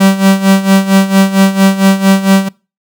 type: tone with tremolo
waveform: 45% pulse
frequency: 193.7 Hz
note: G3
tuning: 20 cents flat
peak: -3 dBFS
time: 0-2.49 s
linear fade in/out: 10 ms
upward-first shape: sine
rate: 4.4 Hz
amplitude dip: 80%
effects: noise-tail reverb RT60 0.3 s tail -23 dB re dry